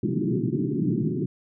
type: band-pass noise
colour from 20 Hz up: pink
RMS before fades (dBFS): -25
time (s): 0.03-1.26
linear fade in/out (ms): 5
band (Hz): 120 to 390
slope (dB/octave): 96
effects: none